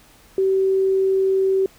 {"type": "tone", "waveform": "sine", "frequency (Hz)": 383.7, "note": "G4", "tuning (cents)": -37, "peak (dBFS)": -15, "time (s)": [0.38, 1.66], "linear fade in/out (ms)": 2, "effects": ["pink hiss -51 dBFS RMS until 1.78 s"]}